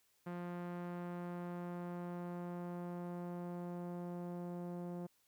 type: tone with low-pass filter sweep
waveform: sawtooth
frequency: 175.5 Hz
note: F3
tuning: 9 cents sharp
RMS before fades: -44 dBFS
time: 0.26-5.07 s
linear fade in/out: 10 ms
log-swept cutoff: 1600 to 680 Hz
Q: 0.93
effects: white hiss -75 dBFS RMS until 5.27 s